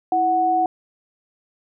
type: tone pair together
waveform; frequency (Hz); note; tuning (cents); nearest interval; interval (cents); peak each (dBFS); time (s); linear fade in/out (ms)
sine; 329.2 / 740; E4 / F#5; -2 / 0; octave + major second; 1402; -25 / -16; 0.12-0.66; 2
effects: none